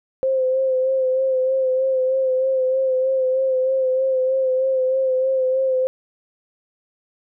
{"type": "tone with vibrato", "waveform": "sine", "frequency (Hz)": 522, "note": "C5", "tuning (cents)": -4, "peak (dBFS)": -16, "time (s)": [0.23, 5.87], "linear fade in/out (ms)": 0, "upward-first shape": "sine", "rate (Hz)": 3.2, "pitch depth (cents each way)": 29, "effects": []}